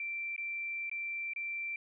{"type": "tone with dropouts", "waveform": "sine", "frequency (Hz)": 2349, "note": "D7", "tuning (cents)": 0, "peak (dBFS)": -35, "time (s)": [0, 1.76], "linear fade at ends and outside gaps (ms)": 2, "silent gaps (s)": [[0.363, 0.379], [0.897, 0.914], [1.335, 1.361]], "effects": []}